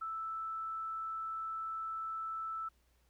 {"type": "tone", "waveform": "sine", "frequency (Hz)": 1318.5, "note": "E6", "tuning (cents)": 0, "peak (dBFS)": -37, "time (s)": [0.01, 2.69], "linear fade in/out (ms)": 10, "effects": ["added 60 Hz sine -70 dBFS peak until 3.09 s", "pink hiss -75 dBFS RMS until 3.09 s"]}